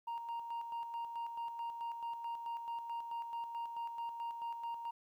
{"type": "tone with tremolo", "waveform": "sine", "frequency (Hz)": 932.3, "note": "A#5", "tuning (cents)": 0, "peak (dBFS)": -35, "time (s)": [0.07, 4.91], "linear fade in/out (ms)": 10, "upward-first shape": "square", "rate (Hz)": 4.6, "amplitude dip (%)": 55, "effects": ["tanh soft clip ceiling -37 dBFS", "12-bit"]}